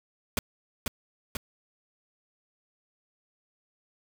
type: noise with echo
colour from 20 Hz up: pink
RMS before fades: -27 dBFS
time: 0.37-0.39 s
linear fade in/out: 2 ms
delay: 490 ms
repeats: 2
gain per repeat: -3 dB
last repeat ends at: 1.37 s
effects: none